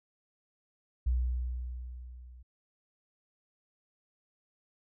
sine tone with level ramp, 61.74 Hz, B1, in tune, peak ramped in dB -24 to -49 dBFS, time 1.06-2.43 s, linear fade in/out 10 ms, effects none

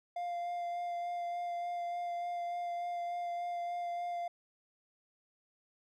triangle tone with vibrato, 698.5 Hz, F5, in tune, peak -33 dBFS, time 0.16-4.28 s, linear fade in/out 5 ms, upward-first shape sine, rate 3.4 Hz, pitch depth 12 cents each way, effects none

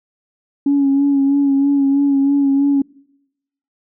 sine tone with vibrato, 278.6 Hz, C#4, 9 cents sharp, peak -10 dBFS, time 0.66-2.82 s, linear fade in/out 5 ms, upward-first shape sine, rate 3.1 Hz, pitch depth 30 cents each way, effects noise-tail reverb RT60 0.9 s tail -26 dB re dry + tanh soft clip ceiling -7 dBFS

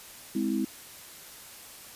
sine chord, Ab augmented, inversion none, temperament just, 207.7 / 259.6 / 324.5 Hz, Ab3 / C4 / E4, 0 / -13 / -27 cents, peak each -30 dBFS, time 0.35-0.65 s, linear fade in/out 5 ms, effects white hiss -47 dBFS RMS until 1.95 s + resampled to 32000 Hz

